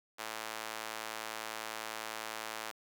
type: tone with high-pass filter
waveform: sawtooth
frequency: 110 Hz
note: A2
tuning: in tune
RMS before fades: -42 dBFS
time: 0.18-2.72 s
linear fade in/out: 20 ms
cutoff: 860 Hz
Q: 0.74
effects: none